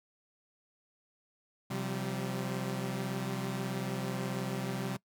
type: chord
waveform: sawtooth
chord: C suspended fourth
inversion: none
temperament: equal with one note detuned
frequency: 130.81 / 174.61 / 192.96 Hz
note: C3 / F3 / G3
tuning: 0 / 0 / -27 cents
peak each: -33 / -37 / -33 dBFS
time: 1.7-4.97 s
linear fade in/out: 10 ms
effects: noise-tail reverb RT60 0.1 s tail -22 dB re dry